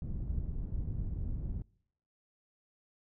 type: low-pass noise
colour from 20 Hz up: pink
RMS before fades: -36 dBFS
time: 0.02-1.62 s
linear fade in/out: 2 ms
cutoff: 130 Hz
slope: 12 dB/octave
effects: noise-tail reverb RT60 0.7 s tail -26 dB re dry